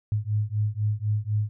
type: beating tone pair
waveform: sine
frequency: 103.83 / 107.83 Hz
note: G#2 / A2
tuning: 0 / -34 cents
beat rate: 4 Hz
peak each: -26 dBFS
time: 0.12-1.49 s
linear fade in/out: 0 ms
effects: none